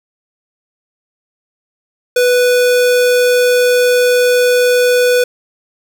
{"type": "tone", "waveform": "square", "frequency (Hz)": 493.9, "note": "B4", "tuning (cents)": 0, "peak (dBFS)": -9, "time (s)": [2.16, 5.24], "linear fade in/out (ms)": 5, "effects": ["7-bit"]}